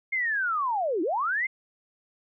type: linear two-way sweep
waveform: sine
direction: down then up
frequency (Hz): 2151 to 301.5 to 2151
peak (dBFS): -24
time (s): 0.12-1.47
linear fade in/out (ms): 10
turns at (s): 1.02
effects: none